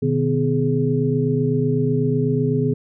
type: tone cluster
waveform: sine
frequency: 125.1 / 153.1 / 252.3 / 418.5 Hz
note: B2 / D#3 / B3 / G#4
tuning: +23 / -28 / +37 / +13 cents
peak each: -22 dBFS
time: 0.02-2.74 s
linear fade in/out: 10 ms
effects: none